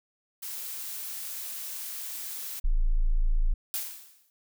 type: noise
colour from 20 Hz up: blue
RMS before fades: -37 dBFS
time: 0.42-2.6 s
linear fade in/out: 10 ms
type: tone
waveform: sine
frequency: 27.68 Hz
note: A0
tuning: 11 cents sharp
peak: -20 dBFS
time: 2.64-3.54 s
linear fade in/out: 10 ms
type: noise with exponential decay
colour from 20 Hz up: blue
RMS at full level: -29 dBFS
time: 3.74-4.3 s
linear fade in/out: 0 ms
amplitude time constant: 120 ms
effects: none